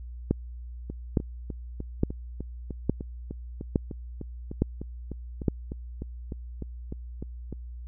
two click trains, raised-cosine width 3 ms, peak -22 / -9 dBFS, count 23 / 7, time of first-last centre 0.9-7.527 / 0.31-5.482 s, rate 3.32 / 1.16 Hz, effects added 60 Hz sine -37 dBFS peak until 7.87 s

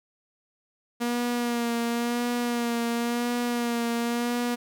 sawtooth tone with vibrato, 237.8 Hz, A#3, 35 cents sharp, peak -21 dBFS, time 1-4.56 s, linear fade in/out 20 ms, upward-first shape sine, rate 0.95 Hz, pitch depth 28 cents each way, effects none

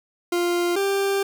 40% pulse tone pair in turn, 349.2 / 394.7 Hz, F4 / G4, 0 / +12 cents, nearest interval major second, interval 212 cents, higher second, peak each -19 dBFS, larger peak neither, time 0.32-0.76 / 0.76-1.23 s, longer second, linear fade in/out 5 ms, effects none

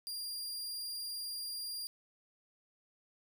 sawtooth tone, 4793 Hz, D8, 34 cents sharp, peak -36 dBFS, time 0.07-1.87 s, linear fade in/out 0 ms, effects none

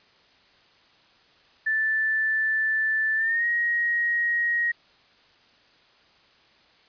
sine tone with pitch glide, 1760 to 1886.3 Hz, A6 to A#6, 0 to +20 cents, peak -21 dBFS, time 1.66-4.72 s, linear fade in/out 10 ms, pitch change +120 cents, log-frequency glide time 3.16-3.46 s, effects white hiss -58 dBFS RMS until 6.88 s + resampled to 11025 Hz

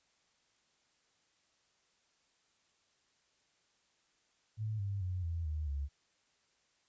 sine tone with pitch steps, 108.5 / 99.49 / 91.24 / 83.66 / 76.72 / 70.35 Hz, A2 / G2 / F#2 / E2 / D#2 / C#2, -24 / +26 / -24 / +26 / -24 / +26 cents, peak -34 dBFS, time 4.57-5.89 s, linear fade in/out 50 ms, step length 220 ms, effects white hiss -74 dBFS RMS until 6.88 s + resampled to 16000 Hz

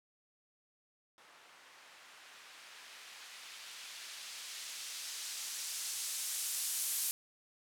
violet noise with low-pass filter sweep, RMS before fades -43 dBFS, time 1.18-7.11 s, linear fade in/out 0 ms, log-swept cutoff 1100 to 11000 Hz, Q 0.72, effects none

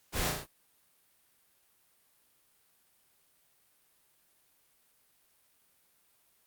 pink noise with echo, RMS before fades -33 dBFS, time 0.12-0.33 s, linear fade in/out 50 ms, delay 35 ms, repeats 4, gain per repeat -3 dB, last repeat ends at 0.47 s, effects white hiss -69 dBFS RMS until 6.46 s + Opus 48 kbps

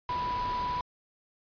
sine tone in noise, 987.8 Hz, B5, in tune, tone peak -29 dBFS, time 0.09-0.81 s, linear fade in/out 2 ms, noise pink, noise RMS -39 dBFS, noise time 0.09-0.81 s, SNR +7 dB, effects resampled to 11025 Hz

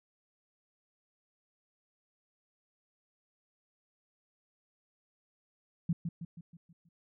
sine tone with echo, 168.4 Hz, E3, 37 cents sharp, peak -26 dBFS, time 5.89-5.93 s, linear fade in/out 5 ms, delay 160 ms, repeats 6, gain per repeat -6 dB, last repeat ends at 6.89 s, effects none

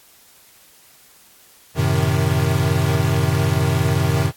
square chord, F# diminished seventh, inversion none, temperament equal, 92.5 / 110 / 130.81 / 155.56 Hz, F#2 / A2 / C3 / Eb3, 0 / 0 / 0 / 0 cents, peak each -22 / -24 / -21 / -22 dBFS, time 1.75-4.32 s, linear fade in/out 50 ms, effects white hiss -50 dBFS RMS until 4.36 s + AAC 64 kbps

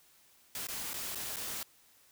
white noise with dropouts, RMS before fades -39 dBFS, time 0.55-1.63 s, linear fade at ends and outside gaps 2 ms, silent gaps 0.67-0.685 / 0.934-0.94 / 1.149-1.155 / 1.361-1.367 s, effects white hiss -64 dBFS RMS until 2.11 s

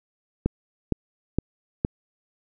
click train, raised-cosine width 3 ms, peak -8 dBFS, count 4, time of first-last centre 0.46-1.849 s, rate 2.16 Hz, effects none

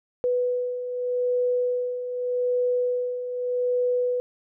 sine beating tone pair, 493.9 / 494.73 Hz, B4 / B4, 0 / +3 cents, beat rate 0.83 Hz, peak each -30 / -23 dBFS, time 0.24-4.2 s, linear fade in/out 0 ms, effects none

